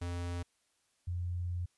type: tone pair in turn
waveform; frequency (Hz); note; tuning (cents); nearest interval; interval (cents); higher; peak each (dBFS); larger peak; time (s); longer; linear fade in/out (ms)
square / sine; 87.31 / 88.12; F2 / F2; 0 / +16; unison; 16; second; -36 / -33; second; 0.01-0.43 / 1.07-1.66; second; 10
effects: white hiss -75 dBFS RMS until 1.77 s + resampled to 24000 Hz